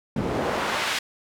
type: noise with band-pass filter sweep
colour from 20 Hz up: pink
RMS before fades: -26 dBFS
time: 0.16-0.99 s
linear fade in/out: 5 ms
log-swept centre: 230 to 3000 Hz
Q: 0.78
effects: none